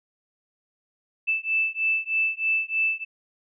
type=beating tone pair; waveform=sine; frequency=2637 / 2640.2 Hz; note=E7 / E7; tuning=0 / +2 cents; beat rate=3.2 Hz; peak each=-25 dBFS; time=1.27-3.05 s; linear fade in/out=20 ms; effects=none